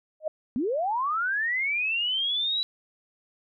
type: tone with exponential growth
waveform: sine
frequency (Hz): 622.3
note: D#5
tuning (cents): 0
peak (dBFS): -21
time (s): 0.2-0.28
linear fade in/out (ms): 5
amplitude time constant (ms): 17
type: linear sweep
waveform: sine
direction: up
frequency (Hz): 220 to 3951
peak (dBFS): -24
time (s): 0.56-2.63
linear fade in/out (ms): 0
effects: none